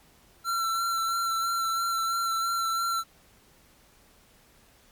square tone with vibrato, 1353 Hz, E6, 45 cents sharp, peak -26 dBFS, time 0.44-3.04 s, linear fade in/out 50 ms, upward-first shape sine, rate 3 Hz, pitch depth 19 cents each way, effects pink hiss -59 dBFS RMS until 4.91 s + MP3 96 kbps

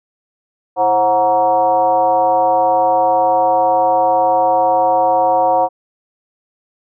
sine tone with frequency modulation, 734 Hz, F#5, 14 cents flat, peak -10 dBFS, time 0.76-5.69 s, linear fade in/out 50 ms, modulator 202 Hz, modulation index 1.1, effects none

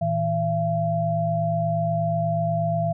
sine tone cluster, 112.8 / 161.1 / 678 Hz, A2 / E3 / E5, +44 / -39 / +49 cents, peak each -28 / -25 / -23 dBFS, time 0.01-2.93 s, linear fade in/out 10 ms, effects none

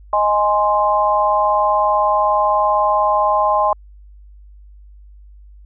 sine chord, Ab major, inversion second, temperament equal, 622.3 / 830.6 / 1046.5 Hz, Eb5 / Ab5 / C6, 0 / 0 / 0 cents, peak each -18 / -17 / -16 dBFS, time 0.13-3.73 s, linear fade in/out 2 ms, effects added 50 Hz sine -39 dBFS peak until 5.65 s

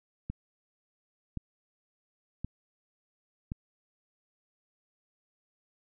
click train, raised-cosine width 5 ms, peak -22 dBFS, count 4, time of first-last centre 0.3-3.519 s, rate 0.932 Hz, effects none

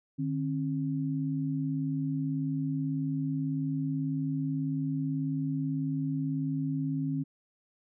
sine tone pair together, 151.25 / 269.5 Hz, D#3 / C#4, -49 / -49 cents, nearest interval minor seventh, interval 1000 cents, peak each -31 / -31 dBFS, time 0.18-7.24 s, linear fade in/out 20 ms, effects none

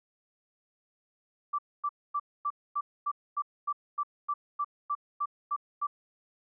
sine tone bursts, 1166 Hz, D6, 13 cents flat, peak -27 dBFS, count 15, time 1.53-5.87 s, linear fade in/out 10 ms, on 56 ms, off 250 ms, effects none

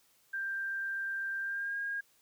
sine tone with pitch glide, 1582 to 1625.5 Hz, G6 to G#6, +15 to -38 cents, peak -33 dBFS, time 0.33-2.01 s, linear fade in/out 10 ms, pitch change +47 cents, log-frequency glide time 1.41-1.77 s, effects white hiss -68 dBFS RMS until 2.21 s

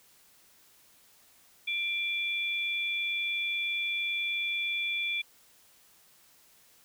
sine tone pair together, 2367 / 3438 Hz, D7 / A7, +13 / -41 cents, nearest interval tritone, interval 646 cents, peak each -30 / -34 dBFS, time 1.67-5.22 s, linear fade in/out 10 ms, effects white hiss -61 dBFS RMS until 6.84 s

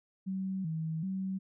sine tone with vibrato, 174.61 Hz, F3, in tune, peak -32 dBFS, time 0.26-1.39 s, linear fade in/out 20 ms, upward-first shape square, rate 1.3 Hz, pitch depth 150 cents each way, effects none

